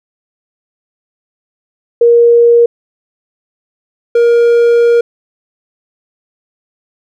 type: tone pair in turn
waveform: sine / triangle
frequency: 471.3 / 471.3 Hz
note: A#4 / A#4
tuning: +19 / +19 cents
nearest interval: unison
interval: 0 cents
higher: neither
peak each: -3 dBFS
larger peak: neither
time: 2.01-2.66 / 4.15-5.01 s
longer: second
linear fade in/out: 5 ms
effects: none